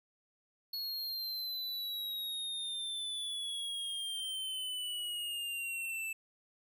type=exponential sweep; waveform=square; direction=down; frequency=4351 to 2637 Hz; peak=-37 dBFS; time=0.73-6.13 s; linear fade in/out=5 ms; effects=none